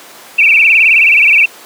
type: tone with vibrato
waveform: sine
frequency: 2489 Hz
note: D#7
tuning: in tune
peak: -4 dBFS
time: 0.38-1.46 s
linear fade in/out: 10 ms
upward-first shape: sine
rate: 19 Hz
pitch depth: 160 cents each way
effects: pink hiss -34 dBFS RMS until 1.65 s + high-pass 400 Hz 12 dB/octave